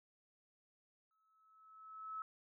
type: tone with exponential growth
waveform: sine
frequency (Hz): 1298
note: E6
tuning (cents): -27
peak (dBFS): -40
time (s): 1.11-2.22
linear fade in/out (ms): 1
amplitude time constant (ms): 240
effects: none